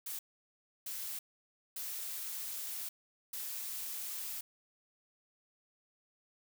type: noise bursts at uneven times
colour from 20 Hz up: blue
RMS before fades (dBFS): -41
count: 4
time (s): 0.06-0.19 / 0.86-1.19 / 1.76-2.89 / 3.33-4.41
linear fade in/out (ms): 5
effects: none